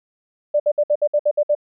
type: tone bursts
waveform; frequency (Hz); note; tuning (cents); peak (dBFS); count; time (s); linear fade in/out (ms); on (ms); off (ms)
sine; 591; D5; +11; -13; 9; 0.54-1.551; 10; 59; 60
effects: none